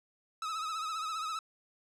45% pulse tone with vibrato, 1284 Hz, E6, 46 cents flat, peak -34 dBFS, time 0.42-1.39 s, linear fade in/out 2 ms, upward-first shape triangle, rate 15 Hz, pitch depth 72 cents each way, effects low-pass 8000 Hz 12 dB/octave

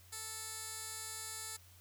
15% pulse tone with band-pass filter, 440 Hz, A4, in tune, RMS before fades -45 dBFS, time 0.12-1.57 s, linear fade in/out 10 ms, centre 9300 Hz, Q 1.2, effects added 89 Hz sine -60 dBFS peak until 1.8 s + white hiss -63 dBFS RMS until 1.8 s

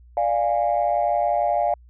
sine chord, D diminished, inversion none, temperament equal with one note detuned, 587.3 / 698.5 / 824.9 Hz, D5 / F5 / Ab5, 0 / 0 / -12 cents, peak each -23 / -20 / -24 dBFS, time 0.17-1.74 s, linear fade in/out 2 ms, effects tanh soft clip ceiling -11 dBFS + added 60 Hz sine -46 dBFS peak until 1.89 s

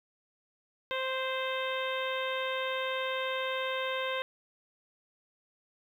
harmonic tone with a mistuned harmonic, 523.3 Hz, C5, in tune, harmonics 1 / 2 / 3 / 4 / 5 / 6 / 7, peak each -34 / -37 / -39 / -40 / -41 / -42 / -42 dBFS, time 0.91-4.22 s, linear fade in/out 0 ms, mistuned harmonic 4, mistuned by -15 cents, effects 10-bit

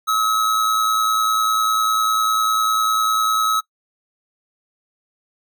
square tone with amplitude modulation, 1285 Hz, E6, 45 cents flat, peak -15 dBFS, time 0.07-3.61 s, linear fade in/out 20 ms, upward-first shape sine, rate 110 Hz, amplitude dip 40%, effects noise-tail reverb RT60 0.1 s tail -22 dB re dry

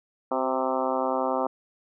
harmonic tone with a mistuned harmonic, 130.81 Hz, C3, in tune, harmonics 2 / 3 / 4 / 5 / 6 / 7 / 8 / 9 / 10, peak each -32 / -34 / -29 / -31 / -31 / -32 / -35 / -34 / -38 dBFS, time 0.31-1.47 s, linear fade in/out 5 ms, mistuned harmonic 3, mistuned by -39 cents, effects none

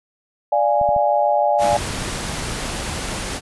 sine chord, D diminished, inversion none, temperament equal with one note detuned, 587.3 / 694 / 830.6 Hz, D5 / F5 / Ab5, 0 / -11 / 0 cents, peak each -18 / -20 / -18 dBFS, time 0.52-1.77 s, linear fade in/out 5 ms
clicks, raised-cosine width 5 ms, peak -20 dBFS, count 10, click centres 0.814 / 0.89 / 0.964 / 1.73 / 1.907 / 2.02 / 2.159 / 2.385 / 2.422 / 2.523 s
pink noise, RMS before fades -26 dBFS, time 1.58-3.41 s, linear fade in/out 50 ms
effects resampled to 24000 Hz

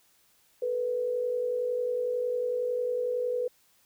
sine tone pair together, 442.9 / 493.9 Hz, A4 / B4, +11 / 0 cents, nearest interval major second, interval 189 cents, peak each -35 / -27 dBFS, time 0.62-3.48 s, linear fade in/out 5 ms, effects white hiss -65 dBFS RMS until 3.85 s

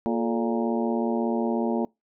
harmonic tone with a mistuned harmonic, 116.54 Hz, A#2, in tune, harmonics 2 / 3 / 4 / 5 / 6 / 7 / 8, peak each -25 / -29 / -31 / -33 / -35 / -36 / -37 dBFS, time 0.06-1.85 s, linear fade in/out 0 ms, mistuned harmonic 4, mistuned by -120 cents, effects noise-tail reverb RT60 0.2 s tail -25 dB re dry

